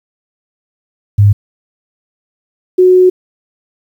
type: tone pair in turn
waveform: sine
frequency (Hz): 102.2 / 367.2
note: G#2 / F#4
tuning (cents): -27 / -13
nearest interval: octave + minor seventh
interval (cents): 2214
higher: second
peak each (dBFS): -3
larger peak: neither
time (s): 1.18-1.33 / 2.78-3.1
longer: second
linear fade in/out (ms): 10
effects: 7-bit